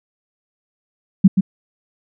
sine tone with echo, 191.4 Hz, G3, 41 cents flat, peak -3 dBFS, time 1.24-1.28 s, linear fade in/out 10 ms, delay 130 ms, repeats 1, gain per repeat -7 dB, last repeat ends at 1.41 s, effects none

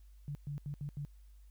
sine tone bursts at uneven times, 144.5 Hz, D3, 28 cents flat, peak -37 dBFS, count 5, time 0.28-0.35 / 0.47-0.58 / 0.66-0.74 / 0.81-0.89 / 0.97-1.05 s, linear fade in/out 0 ms, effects added 50 Hz sine -54 dBFS peak until 1.5 s + white hiss -75 dBFS RMS until 1.5 s

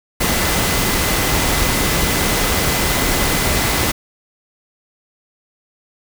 sine tone in noise, 2024 Hz, B6, 42 cents sharp, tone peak -28 dBFS, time 0.2-3.92 s, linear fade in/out 10 ms, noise pink, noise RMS -17 dBFS, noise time 0.2-3.92 s, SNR -14 dB, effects none

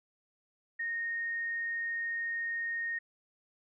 sine tone, 1853 Hz, A#6, 11 cents flat, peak -32 dBFS, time 0.79-2.99 s, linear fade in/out 10 ms, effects none

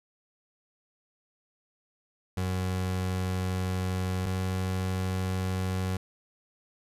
30% pulse tone pair in turn, 92.5 / 93.25 Hz, F#2 / F#2, 0 / +14 cents, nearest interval unison, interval 14 cents, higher second, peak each -25 dBFS, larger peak neither, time 2.37-4.26 / 4.26-5.97 s, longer first, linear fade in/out 5 ms, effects resampled to 32000 Hz

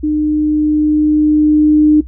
sine tone with level ramp, 303.1 Hz, D#4, 45 cents flat, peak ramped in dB -11 to -4 dBFS, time 0.03-2.01 s, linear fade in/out 10 ms, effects noise-tail reverb RT60 0.1 s tail -17 dB re dry + added 63 Hz sine -27 dBFS peak until 2.07 s

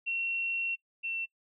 sine tone pair in turn, 2726 / 2701 Hz, F7 / E7, -43 / +42 cents, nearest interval unison, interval 15 cents, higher first, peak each -29 / -32 dBFS, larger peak first, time 0.06-0.76 / 1.03-1.26 s, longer first, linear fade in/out 20 ms, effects noise-tail reverb RT60 0.1 s tail -22 dB re dry

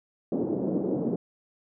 pink band-pass noise, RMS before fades -28 dBFS, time 0.32-1.16 s, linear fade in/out 2 ms, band 190 to 470 Hz, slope 24 dB/octave, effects none

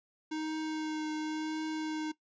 square tone with vibrato, 311.1 Hz, D#4, in tune, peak -34 dBFS, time 0.31-2.12 s, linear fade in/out 10 ms, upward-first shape triangle, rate 0.93 Hz, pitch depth 16 cents each way, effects noise-tail reverb RT60 0.1 s tail -18 dB re dry + resampled to 16000 Hz

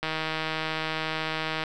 click train, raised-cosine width 0.3 ms, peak -13 dBFS, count 255, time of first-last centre 0.03-1.638 s, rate 158 Hz, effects none

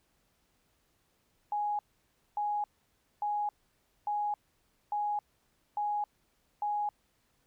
sine tone bursts, 830.6 Hz, G#5, in tune, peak -29 dBFS, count 7, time 1.52-6.89 s, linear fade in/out 2 ms, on 270 ms, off 580 ms, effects pink hiss -73 dBFS RMS until 7.46 s

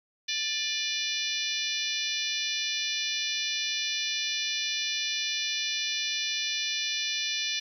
harmonic tone with a mistuned harmonic, 587.3 Hz, D5, in tune, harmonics 3 / 4 / 5 / 6 / 7 / 8 / 9 / 10, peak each -40 / -35 / -36 / -33 / -36 / -40 / -38 / -38 dBFS, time 0.28-7.6 s, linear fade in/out 10 ms, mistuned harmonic 4, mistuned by +39 cents, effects 10-bit

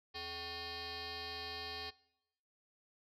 sine tone with frequency modulation, 2489 Hz, D#7, in tune, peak -40 dBFS, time 0.14-1.91 s, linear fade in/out 20 ms, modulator 344 Hz, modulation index 6.6, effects noise-tail reverb RT60 0.8 s tail -22 dB re dry + tanh soft clip ceiling -38 dBFS

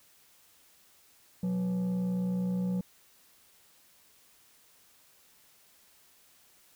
sine tone with frequency modulation, 183.2 Hz, F#3, 17 cents flat, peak -25 dBFS, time 1.43-2.81 s, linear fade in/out 5 ms, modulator 307 Hz, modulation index 0.33, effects tanh soft clip ceiling -27 dBFS + white hiss -62 dBFS RMS until 6.75 s

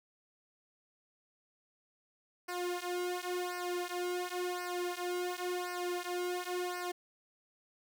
sawtooth tone with flanger, 357 Hz, F4, 38 cents sharp, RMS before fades -37 dBFS, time 2.48-6.92 s, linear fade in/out 10 ms, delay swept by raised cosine 0.28 to 3.98 ms, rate 0.93 Hz, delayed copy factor -0.95, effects none

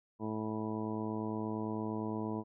harmonic tone, 108.7 Hz, A2, 21 cents flat, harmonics 1 / 2 / 3 / 4 / 5 / 6 / 7 / 8 / 9, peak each -43 / -38 / -40 / -43 / -51 / -48 / -51 / -51 / -45 dBFS, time 0.19-2.44 s, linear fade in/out 50 ms, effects none

